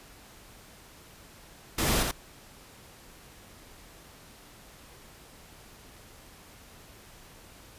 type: noise with echo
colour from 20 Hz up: pink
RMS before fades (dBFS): -27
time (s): 1.78-2.03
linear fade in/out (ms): 5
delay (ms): 83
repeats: 1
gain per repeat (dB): -3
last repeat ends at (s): 2.113
effects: pink hiss -52 dBFS RMS until 7.78 s + resampled to 32000 Hz